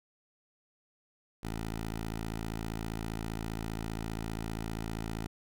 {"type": "tone", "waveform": "10% pulse", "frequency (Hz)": 55.1, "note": "A1", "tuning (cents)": 3, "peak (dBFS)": -27, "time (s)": [1.43, 5.27], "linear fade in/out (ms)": 5, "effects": []}